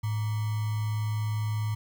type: tone with sample-and-hold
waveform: sine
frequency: 107.3 Hz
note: A2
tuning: 43 cents flat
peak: -26 dBFS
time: 0.03-1.75 s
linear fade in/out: 10 ms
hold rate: 1050 Hz
effects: none